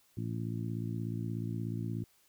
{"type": "harmonic tone", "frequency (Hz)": 56.7, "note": "A#1", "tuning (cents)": -47, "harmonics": [2, 3, 4, 5, 6], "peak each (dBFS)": [-36, -40, -42, -44, -46], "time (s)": [0.17, 2.04], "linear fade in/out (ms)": 5, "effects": ["white hiss -68 dBFS RMS until 2.28 s"]}